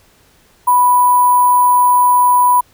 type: tone with sample-and-hold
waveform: sine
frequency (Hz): 987.8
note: B5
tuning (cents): 0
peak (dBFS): -7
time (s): 0.67-2.61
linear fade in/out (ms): 10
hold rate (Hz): 11025
effects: pink hiss -51 dBFS RMS until 2.73 s